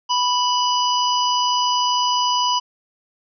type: harmonic tone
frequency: 987.8 Hz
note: B5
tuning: in tune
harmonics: 1 / 3 / 5 / 6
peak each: -18 / -23 / -25 / -30 dBFS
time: 0.09-2.6 s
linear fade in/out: 20 ms
effects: none